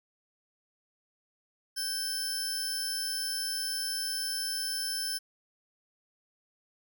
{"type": "tone pair together", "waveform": "sawtooth", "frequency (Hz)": [1568, 5274], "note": ["G6", "E8"], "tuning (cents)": [0, 0], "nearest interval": "octave + major sixth", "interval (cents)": 2100, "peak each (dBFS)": [-36, -29], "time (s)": [1.76, 5.19], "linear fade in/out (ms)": 20, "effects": []}